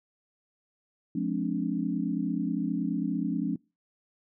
sine chord, D half-diminished seventh, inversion first, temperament just, 176.2 / 211.4 / 264.3 / 293.7 Hz, F3 / Ab3 / C4 / D4, +16 / +31 / +18 / 0 cents, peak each -32 dBFS, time 1.15-3.56 s, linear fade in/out 5 ms, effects noise-tail reverb RT60 0.3 s tail -26 dB re dry

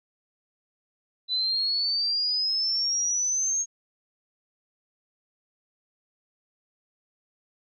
sine exponential sweep, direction up, 3982 to 6540 Hz, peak -23 dBFS, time 1.28-3.66 s, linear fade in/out 50 ms, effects none

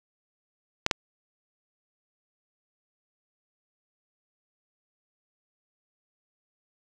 clicks, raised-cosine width 0.2 ms, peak -5 dBFS, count 2, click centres 0.864 / 0.912 s, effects none

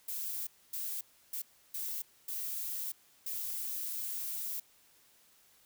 violet noise bursts at uneven times, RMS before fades -38 dBFS, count 6, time 0.08-0.47 / 0.73-1.01 / 1.33-1.42 / 1.74-2.02 / 2.28-2.92 / 3.26-4.6 s, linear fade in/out 5 ms, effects white hiss -65 dBFS RMS until 5.65 s

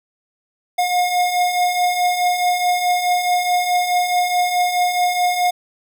square beating tone pair, 713 / 717.7 Hz, F5 / F5, +36 / +47 cents, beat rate 4.7 Hz, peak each -24 / -17 dBFS, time 0.78-5.51 s, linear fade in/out 10 ms, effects none

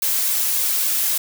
blue noise with flanger, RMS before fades -20 dBFS, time 0.02-1.18 s, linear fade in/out 5 ms, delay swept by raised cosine 1.8 to 3.1 ms, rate 3.6 Hz, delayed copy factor +0.5, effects none

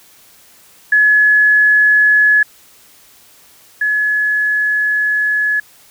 sine tone pair in turn, 1700 / 1700 Hz, G#6 / G#6, +40 / +40 cents, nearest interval unison, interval 0 cents, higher neither, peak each -7 / -12 dBFS, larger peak first, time 0.92-2.43 / 3.81-5.6 s, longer second, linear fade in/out 5 ms, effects white hiss -46 dBFS RMS until 5.9 s

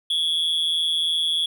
triangle tone with amplitude modulation, 3370 Hz, G#7, 25 cents sharp, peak -15 dBFS, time 0.1-1.46 s, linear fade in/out 5 ms, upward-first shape sine, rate 163 Hz, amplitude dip 75%, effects none

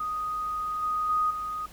sine tone with level steps, 1244.5 Hz, D#6, in tune, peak -28 / -25 / -22 / -30 dBFS, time 0-1.66 s, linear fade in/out 5 ms, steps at 0.82 / 1.09 / 1.3 s, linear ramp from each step 10 ms, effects added 50 Hz sine -52 dBFS peak until 1.72 s + pink hiss -51 dBFS RMS until 1.72 s

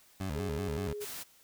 20% pulse tone with vibrato, 84.2 Hz, E2, 37 cents sharp, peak -29 dBFS, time 0.2-0.93 s, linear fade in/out 5 ms, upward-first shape square, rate 5.2 Hz, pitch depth 210 cents each way
sine tone, 415.3 Hz, G#4, in tune, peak -37 dBFS, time 0.35-1.05 s, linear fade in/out 10 ms
white noise, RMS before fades -42 dBFS, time 1-1.24 s, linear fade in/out 20 ms
effects white hiss -62 dBFS RMS until 1.43 s

